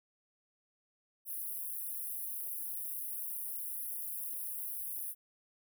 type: high-pass noise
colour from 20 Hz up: white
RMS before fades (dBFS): -40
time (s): 1.25-5.15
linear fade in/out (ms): 50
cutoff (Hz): 9700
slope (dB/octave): 96
effects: none